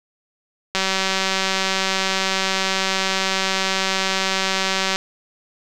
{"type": "click train", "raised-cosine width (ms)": 0.2, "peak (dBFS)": -3, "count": 805, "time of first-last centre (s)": [0.75, 4.959], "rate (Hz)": 191, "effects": []}